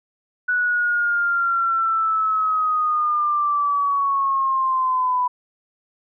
sine linear sweep, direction down, 1480 to 989 Hz, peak -17 dBFS, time 0.48-5.28 s, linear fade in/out 10 ms, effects none

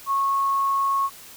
sine tone, 1098 Hz, C#6, 17 cents flat, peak -19 dBFS, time 0.06-1.1 s, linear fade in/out 50 ms, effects white hiss -44 dBFS RMS until 1.36 s

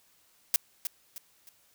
blue noise with echo, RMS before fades -23 dBFS, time 0.54-0.56 s, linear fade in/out 0 ms, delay 310 ms, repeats 3, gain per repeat -9 dB, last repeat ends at 1.49 s, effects white hiss -65 dBFS RMS until 1.74 s

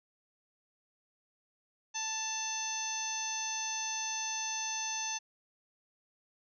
harmonic tone with a mistuned harmonic, 880 Hz, A5, in tune, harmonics 1 / 2 / 3 / 4 / 5 / 6 / 7, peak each -41 / -46 / -43 / -45 / -46 / -46 / -36 dBFS, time 1.94-5.19 s, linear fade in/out 20 ms, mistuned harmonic 3, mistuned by +19 cents, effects none

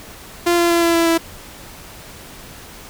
sawtooth tone with pitch steps, 346 / 343 / 340.1 / 337.1 / 334.2 / 331.3 Hz, F4 / F4 / F4 / E4 / E4 / E4, -16 / -31 / -46 / +39 / +24 / +9 cents, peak -9 dBFS, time 0.46-1.18 s, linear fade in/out 10 ms, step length 120 ms, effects pink hiss -38 dBFS RMS until 2.89 s

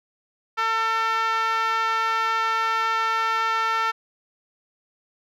5% pulse tone with band-pass filter, 449.1 Hz, A4, 35 cents sharp, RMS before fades -23 dBFS, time 0.57-3.92 s, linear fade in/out 20 ms, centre 1200 Hz, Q 3.2, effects none

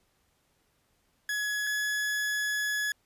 40% pulse tone pair in turn, 1686 / 1694 Hz, G#6 / G#6, +26 / +34 cents, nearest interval unison, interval 8 cents, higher second, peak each -28 / -27 dBFS, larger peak second, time 1.29-1.67 / 1.67-2.92 s, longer second, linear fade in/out 2 ms, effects pink hiss -71 dBFS RMS until 3.05 s + resampled to 32000 Hz

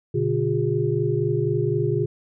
sine tone cluster, 120.4 / 144.4 / 358 / 409.1 Hz, B2 / D3 / F4 / G#4, -44 / -29 / +43 / -26 cents, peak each -25 dBFS, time 0.14-2.06 s, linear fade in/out 10 ms, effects none

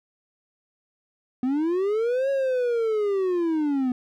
triangle linear two-way sweep, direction up then down, 245.9 to 554.4 to 245.9 Hz, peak -19 dBFS, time 1.43-3.92 s, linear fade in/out 2 ms, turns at 2.3 s, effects none

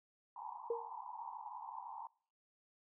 white band-pass noise, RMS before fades -48 dBFS, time 0.36-2.07 s, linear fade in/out 2 ms, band 820 to 1000 Hz, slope 96 dB/octave
sine tone with exponential decay, 466.2 Hz, A#4, in tune, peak -31 dBFS, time 0.7-0.9 s, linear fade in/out 5 ms, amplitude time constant 43 ms
effects noise-tail reverb RT60 0.5 s tail -25 dB re dry

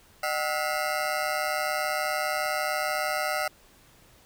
20% pulse ring-modulated tone, 682 Hz, F5, 41 cents flat, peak -18 dBFS, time 0.23-3.48 s, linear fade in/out 5 ms, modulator 73.4 Hz, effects pink hiss -57 dBFS RMS until 4.25 s

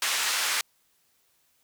pink band-pass noise, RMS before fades -27 dBFS, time 0.02-0.61 s, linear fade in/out 2 ms, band 1400 to 10000 Hz, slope 12 dB/octave, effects white hiss -68 dBFS RMS until 1.63 s

